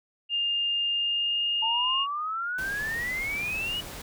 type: tone with pitch glide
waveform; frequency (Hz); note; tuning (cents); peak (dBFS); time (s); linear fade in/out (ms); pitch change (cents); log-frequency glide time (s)
sine; 2813 to 2834; F7 to F7; +12 to +25; -24; 0.29-2.07; 50; +13; 0.91-1.46
type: exponential sweep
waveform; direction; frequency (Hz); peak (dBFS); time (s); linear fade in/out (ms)
sine; up; 883 to 2960; -28; 1.62-3.81; 10
type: noise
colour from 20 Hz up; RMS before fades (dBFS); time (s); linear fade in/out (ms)
pink; -40; 2.58-4.02; 5
effects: none